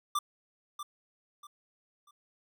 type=tone with echo; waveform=square; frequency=1181 Hz; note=D6; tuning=9 cents sharp; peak=-28 dBFS; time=0.15-0.19 s; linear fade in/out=5 ms; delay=640 ms; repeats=3; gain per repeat=-10 dB; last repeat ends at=2.11 s; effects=none